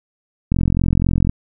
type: click train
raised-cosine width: 5 ms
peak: -4 dBFS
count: 35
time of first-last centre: 0.52-1.294 s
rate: 43.9 Hz
effects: none